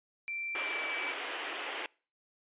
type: tone with pitch glide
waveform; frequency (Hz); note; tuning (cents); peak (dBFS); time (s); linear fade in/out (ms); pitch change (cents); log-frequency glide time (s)
sine; 2349 to 2310; D7 to D7; 0 to -29; -35; 0.28-1.12; 0; -29; 0.61-0.84
type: band-pass noise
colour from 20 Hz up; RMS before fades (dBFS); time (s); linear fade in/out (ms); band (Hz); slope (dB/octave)
white; -39; 0.55-1.86; 0; 300 to 3200; 48
effects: noise-tail reverb RT60 0.4 s tail -26 dB re dry + resampled to 8000 Hz